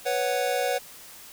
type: chord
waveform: square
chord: B suspended second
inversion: none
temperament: equal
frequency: 493.9 / 554.4 / 740 Hz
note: B4 / C#5 / F#5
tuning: 0 / 0 / 0 cents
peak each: -29 dBFS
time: 0.05-0.79 s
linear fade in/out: 20 ms
effects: white hiss -46 dBFS RMS until 1.32 s